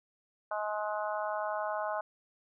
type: harmonic tone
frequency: 210.9 Hz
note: G#3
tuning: 27 cents sharp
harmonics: 3 / 4 / 5 / 6 / 7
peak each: -35 / -37 / -39 / -41 / -42 dBFS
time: 0.51-2.01 s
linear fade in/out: 5 ms
effects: none